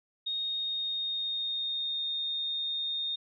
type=tone with pitch glide; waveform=sine; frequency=3718 to 3675 Hz; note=A#7 to A#7; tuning=-5 to -25 cents; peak=-30 dBFS; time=0.26-3.16 s; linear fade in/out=10 ms; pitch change=-20 cents; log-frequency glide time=0.38-2.01 s; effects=none